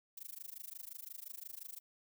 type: noise with amplitude modulation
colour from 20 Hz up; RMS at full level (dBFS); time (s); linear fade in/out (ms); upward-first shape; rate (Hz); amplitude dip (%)
violet; -45; 0.17-1.8; 5; sine; 25.7; 100
effects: none